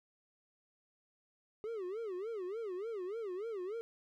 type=tone with vibrato; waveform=triangle; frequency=407.6 Hz; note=G#4; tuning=32 cents flat; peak=-36 dBFS; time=1.64-3.81 s; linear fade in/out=0 ms; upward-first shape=sine; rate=3.4 Hz; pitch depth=230 cents each way; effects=none